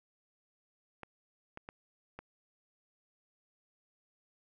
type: clicks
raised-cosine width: 0.5 ms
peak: -29 dBFS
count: 4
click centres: 1.033 / 1.574 / 1.689 / 2.19 s
effects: none